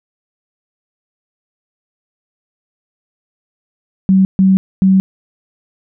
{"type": "tone bursts at uneven times", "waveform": "sine", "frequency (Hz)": 190.6, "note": "G3", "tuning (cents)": -48, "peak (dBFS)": -6, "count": 3, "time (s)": [[4.09, 4.25], [4.39, 4.57], [4.82, 5]], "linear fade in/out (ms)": 0, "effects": []}